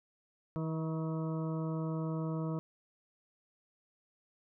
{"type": "harmonic tone with a mistuned harmonic", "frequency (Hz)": 160, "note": "D#3", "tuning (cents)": 49, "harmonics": [1, 2, 3, 4, 6, 7, 8], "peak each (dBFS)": [-34, -40, -44, -46, -50, -51, -52], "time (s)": [0.56, 2.59], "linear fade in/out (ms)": 0, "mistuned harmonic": 7, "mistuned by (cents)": -21, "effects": []}